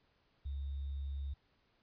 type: tone with sample-and-hold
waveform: sine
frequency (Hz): 69.4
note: C#2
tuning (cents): +3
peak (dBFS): -37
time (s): 0.45-1.34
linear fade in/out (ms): 10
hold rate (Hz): 3675
effects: pink hiss -74 dBFS RMS until 1.82 s + resampled to 11025 Hz